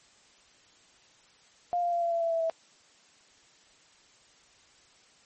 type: tone with pitch steps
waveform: sine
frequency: 703 / 695.7 / 688.5 / 681.4 / 674.4 / 667.4 / 660.5 / 653.7 Hz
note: F5 / F5 / F5 / F5 / E5 / E5 / E5 / E5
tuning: +11 / -7 / -25 / -43 / +39 / +21 / +3 / -15 cents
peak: -25 dBFS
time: 1.73-2.498 s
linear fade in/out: 0 ms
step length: 96 ms
effects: white hiss -60 dBFS RMS until 5.25 s + MP3 32 kbps